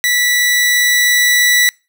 sawtooth tone with level ramp, 1961 Hz, B6, 13 cents flat, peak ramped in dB -8 to -5 dBFS, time 0.04-1.69 s, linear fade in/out 0 ms, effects noise-tail reverb RT60 0.3 s tail -26 dB re dry

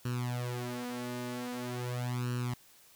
sawtooth tone with flanger, 123 Hz, B2, 7 cents flat, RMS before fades -36 dBFS, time 0.05-2.54 s, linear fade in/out 5 ms, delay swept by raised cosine 0.7 to 4.8 ms, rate 0.44 Hz, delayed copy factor +1, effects white hiss -60 dBFS RMS until 2.95 s

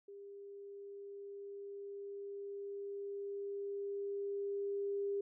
sine tone with level ramp, 400.8 Hz, G4, 38 cents sharp, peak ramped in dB -49 to -34 dBFS, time 0.08-5.21 s, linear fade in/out 5 ms, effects none

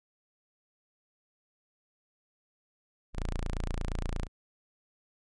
sawtooth tone, 28.57 Hz, A#0, 34 cents flat, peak -27 dBFS, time 3.13-4.28 s, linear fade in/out 50 ms, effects resampled to 22050 Hz

